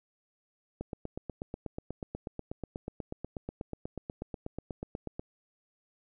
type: click train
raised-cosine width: 2 ms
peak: -23 dBFS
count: 37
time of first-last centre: 0.81-5.195 s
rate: 8.21 Hz
effects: none